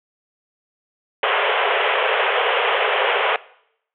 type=band-pass noise; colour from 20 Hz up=pink; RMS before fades=-19 dBFS; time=1.23-3.36 s; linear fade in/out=2 ms; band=410 to 3300 Hz; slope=96 dB/octave; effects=noise-tail reverb RT60 0.7 s tail -20 dB re dry